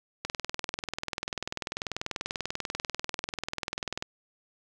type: click train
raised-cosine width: 0.2 ms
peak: -14 dBFS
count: 78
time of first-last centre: 0.25-4.025 s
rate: 20.4 Hz
effects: none